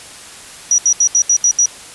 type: tone bursts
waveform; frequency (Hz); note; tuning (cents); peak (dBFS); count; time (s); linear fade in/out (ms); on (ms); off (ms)
sine; 5820; F#8; -29; -8; 7; 0.71-1.658; 2; 72; 74
effects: white hiss -35 dBFS RMS until 1.94 s + resampled to 24000 Hz